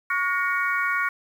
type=harmonic tone with a mistuned harmonic; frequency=373.1 Hz; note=F#4; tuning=14 cents sharp; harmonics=3 / 4 / 5 / 6; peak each=-27 / -25 / -28 / -29 dBFS; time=0.1-1.09 s; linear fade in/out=5 ms; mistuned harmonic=4; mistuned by=-66 cents; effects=8-bit